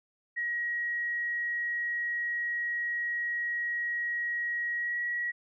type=tone with pitch glide; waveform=sine; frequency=1900 to 1917.6 Hz; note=A#6 to A#6; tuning=+33 to +48 cents; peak=-29 dBFS; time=0.36-5.32 s; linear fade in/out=20 ms; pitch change=+15 cents; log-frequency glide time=4.77-4.98 s; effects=none